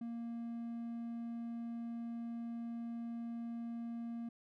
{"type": "tone", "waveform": "triangle", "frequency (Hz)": 233.1, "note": "A#3", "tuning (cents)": 0, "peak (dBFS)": -38, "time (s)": [0.01, 4.29], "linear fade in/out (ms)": 5, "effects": []}